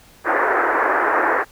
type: band-pass noise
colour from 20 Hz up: white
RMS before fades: -18 dBFS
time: 0.24-1.45 s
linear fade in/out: 50 ms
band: 310 to 1800 Hz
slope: 48 dB/octave
effects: pink hiss -49 dBFS RMS until 1.51 s